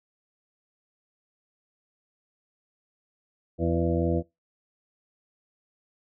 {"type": "harmonic tone with a mistuned harmonic", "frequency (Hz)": 84.3, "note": "E2", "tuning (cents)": 39, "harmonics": [1, 2, 3, 4, 6, 7, 8], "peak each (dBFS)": [-28, -29, -32, -28, -30, -34, -36], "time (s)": [3.58, 4.23], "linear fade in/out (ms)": 50, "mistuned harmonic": 6, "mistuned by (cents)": -46, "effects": ["noise-tail reverb RT60 0.2 s tail -21 dB re dry"]}